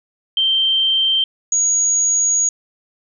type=tone pair in turn; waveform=sine; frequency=3136 / 6703 Hz; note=G7 / G#8; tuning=0 / +15 cents; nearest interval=octave + minor second; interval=1315 cents; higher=second; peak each=-13 dBFS; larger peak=neither; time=0.37-1.24 / 1.52-2.49 s; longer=second; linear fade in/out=2 ms; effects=none